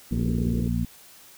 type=harmonic tone; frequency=58.27 Hz; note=A#1; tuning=in tune; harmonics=1 / 2 / 3 / 4; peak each=-28 / -28 / -28 / -28 dBFS; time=0.11-0.85 s; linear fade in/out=5 ms
type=low-pass noise; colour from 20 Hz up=white; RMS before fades=-34 dBFS; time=0.12-0.68 s; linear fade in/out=5 ms; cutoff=470 Hz; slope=96 dB/octave
effects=white hiss -50 dBFS RMS until 1.37 s